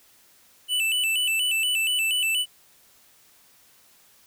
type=tone with vibrato; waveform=square; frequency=2810 Hz; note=F7; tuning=10 cents sharp; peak=-22 dBFS; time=0.68-2.46 s; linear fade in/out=50 ms; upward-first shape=square; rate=4.2 Hz; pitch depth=100 cents each way; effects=white hiss -57 dBFS RMS until 4.26 s